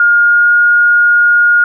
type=tone with pitch glide; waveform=sine; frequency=1419 to 1428.9 Hz; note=F6 to F6; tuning=+27 to +39 cents; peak=-5 dBFS; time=0-1.64 s; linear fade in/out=2 ms; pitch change=+12 cents; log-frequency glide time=0.21-0.53 s; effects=none